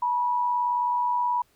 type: tone pair together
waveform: sine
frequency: 874.3 / 973 Hz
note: A5 / B5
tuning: -11 / -26 cents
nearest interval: major second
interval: 185 cents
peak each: -33 / -22 dBFS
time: 0.02-1.42 s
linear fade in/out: 5 ms
effects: pink hiss -64 dBFS RMS until 1.55 s